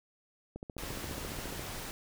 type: click train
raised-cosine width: 2 ms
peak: -28 dBFS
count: 16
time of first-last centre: 0.56-1.594 s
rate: 14.5 Hz
type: noise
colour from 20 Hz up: pink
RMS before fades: -41 dBFS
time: 0.78-1.91 s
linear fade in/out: 0 ms
effects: none